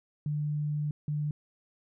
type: tone bursts at uneven times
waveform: sine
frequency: 148.9 Hz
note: D3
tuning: 24 cents sharp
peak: -28 dBFS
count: 2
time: 0.26-0.91 / 1.08-1.31 s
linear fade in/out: 2 ms
effects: none